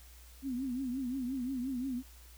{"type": "tone with vibrato", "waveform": "sine", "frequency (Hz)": 256.9, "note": "C4", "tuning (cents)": -32, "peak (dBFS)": -33, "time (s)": [0.42, 2.03], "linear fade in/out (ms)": 50, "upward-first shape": "triangle", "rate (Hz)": 5.7, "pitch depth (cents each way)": 140, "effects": ["added 60 Hz sine -53 dBFS peak until 2.37 s", "white hiss -59 dBFS RMS until 2.37 s"]}